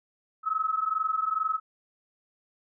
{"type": "tone pair together", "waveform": "sine", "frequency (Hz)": [1277.7, 1300], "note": ["D#6", "E6"], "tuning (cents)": [46, -24], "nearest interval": "unison", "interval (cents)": 30, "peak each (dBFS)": -28, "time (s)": [0.43, 1.6], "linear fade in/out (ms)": 50, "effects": []}